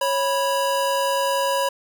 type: tone pair together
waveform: square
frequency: 551.1 / 982 Hz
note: C#5 / B5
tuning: -10 / -10 cents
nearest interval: minor seventh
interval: 1000 cents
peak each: -23 dBFS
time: 0.01-1.69 s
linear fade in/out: 5 ms
effects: none